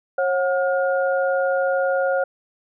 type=tone cluster; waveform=sine; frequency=543 / 730 / 1425 Hz; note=C#5 / F#5 / F6; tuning=-36 / -24 / +34 cents; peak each=-19 / -25 / -26 dBFS; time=0.18-2.24 s; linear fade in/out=5 ms; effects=none